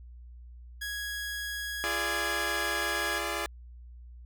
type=tone; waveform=sawtooth; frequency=1661.2 Hz; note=G#6; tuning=in tune; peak=-30 dBFS; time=0.81-3.19 s; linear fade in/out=10 ms
type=chord; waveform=10% pulse; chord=D diminished; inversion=first; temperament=equal with one note detuned; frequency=341.4 / 415.3 / 587.3 Hz; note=F4 / Ab4 / D5; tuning=-39 / 0 / 0 cents; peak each=-27 dBFS; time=1.84-3.46 s; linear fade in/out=0 ms
effects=added 60 Hz sine -45 dBFS peak until 4.25 s